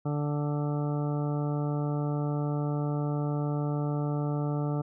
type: harmonic tone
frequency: 146.83 Hz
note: D3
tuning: in tune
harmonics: 1 / 2 / 3 / 4 / 5 / 6 / 8 / 9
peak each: -28 / -34 / -38 / -40 / -42 / -44 / -46 / -47 dBFS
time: 0.05-4.82 s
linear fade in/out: 10 ms
effects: none